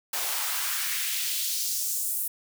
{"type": "noise with high-pass filter sweep", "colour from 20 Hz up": "white", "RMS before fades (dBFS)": -29, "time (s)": [0.13, 2.28], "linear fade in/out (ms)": 5, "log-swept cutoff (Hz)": [610, 11000], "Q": 1.4, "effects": []}